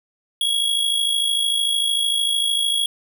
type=tone with amplitude modulation; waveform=square; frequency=3322 Hz; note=G#7; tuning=in tune; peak=-16 dBFS; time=0.41-2.86 s; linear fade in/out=2 ms; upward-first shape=sine; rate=53.3 Hz; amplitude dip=55%; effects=none